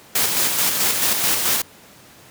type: noise with tremolo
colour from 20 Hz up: white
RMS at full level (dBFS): -18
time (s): 0.15-1.62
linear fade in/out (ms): 5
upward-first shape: square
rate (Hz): 4.6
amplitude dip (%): 35
effects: pink hiss -46 dBFS RMS until 2.3 s + high-pass 100 Hz 12 dB/octave